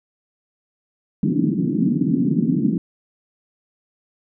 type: band-pass noise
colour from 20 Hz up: white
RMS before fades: -19 dBFS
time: 1.23-2.78 s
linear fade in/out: 2 ms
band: 150 to 300 Hz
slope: 48 dB/octave
effects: none